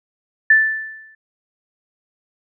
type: tone with exponential decay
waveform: sine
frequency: 1760 Hz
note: A6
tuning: in tune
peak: -6 dBFS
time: 0.5-1.15 s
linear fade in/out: 5 ms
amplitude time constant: 140 ms
effects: none